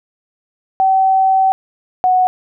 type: tone pair in turn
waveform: sine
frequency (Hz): 765 / 738.4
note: G5 / F#5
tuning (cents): -42 / -4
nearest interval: minor second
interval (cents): 62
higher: first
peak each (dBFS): -9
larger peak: neither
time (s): 0.8-1.52 / 2.04-2.27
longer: first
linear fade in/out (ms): 0
effects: none